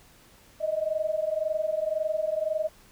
sine tone pair together, 614.1 / 636 Hz, D#5 / D#5, -23 / +38 cents, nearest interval minor second, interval 61 cents, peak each -28 dBFS, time 0.6-2.69 s, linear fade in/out 20 ms, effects pink hiss -56 dBFS RMS until 2.91 s

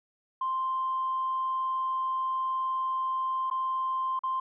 sine tone with dropouts, 1046.5 Hz, C6, in tune, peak -26 dBFS, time 0.41-4.4 s, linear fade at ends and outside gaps 5 ms, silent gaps 3.501-3.511 / 4.192-4.235 s, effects tanh soft clip ceiling -22 dBFS

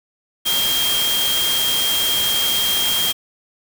sine tone in noise, 3216 Hz, G7, 44 cents sharp, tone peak -18 dBFS, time 0.45-3.13 s, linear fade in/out 20 ms, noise white, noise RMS -22 dBFS, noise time 0.45-3.13 s, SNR +1 dB, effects none

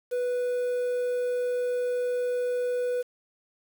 triangle tone with quantisation, 493.3 Hz, B4, 2 cents flat, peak -23 dBFS, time 0.11-3.03 s, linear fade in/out 20 ms, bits 8, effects none

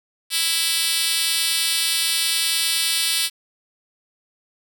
5% pulse tone with high-pass filter, 329.6 Hz, E4, in tune, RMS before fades -21 dBFS, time 0.3-3.3 s, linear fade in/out 50 ms, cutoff 4300 Hz, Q 0.92, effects 7-bit

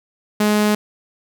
sawtooth tone, 210.2 Hz, G#3, 21 cents sharp, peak -10 dBFS, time 0.4-0.75 s, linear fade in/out 5 ms, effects none

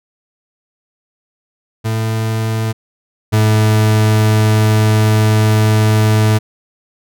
40% pulse tone pair in turn, 111 / 108.09 Hz, A2 / A2, +16 / -30 cents, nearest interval unison, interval 46 cents, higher first, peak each -14 / -8 dBFS, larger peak second, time 1.84-2.73 / 3.32-6.39 s, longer second, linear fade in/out 20 ms, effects none

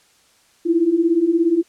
sine beating tone pair, 322.1 / 339.1 Hz, E4 / E4, -40 / +49 cents, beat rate 17 Hz, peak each -19 / -15 dBFS, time 0.65-1.63 s, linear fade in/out 20 ms, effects white hiss -56 dBFS RMS until 1.68 s + low-pass 9000 Hz 12 dB/octave

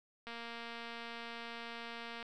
click train, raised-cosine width 0.3 ms, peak -30 dBFS, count 457, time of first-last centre 0.27-2.227 s, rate 233 Hz, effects none

